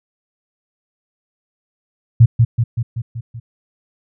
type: tone with echo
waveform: sine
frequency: 116.5 Hz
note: A#2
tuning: 1 cent flat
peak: -3 dBFS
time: 2.2-2.26 s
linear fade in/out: 10 ms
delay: 190 ms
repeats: 6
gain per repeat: -4 dB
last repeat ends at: 3.4 s
effects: none